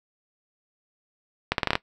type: accelerating click train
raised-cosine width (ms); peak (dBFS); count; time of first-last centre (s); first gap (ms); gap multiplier
0.3; -5; 7; 1.52-1.754; 62; 0.81
effects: noise-tail reverb RT60 0.1 s tail -18 dB re dry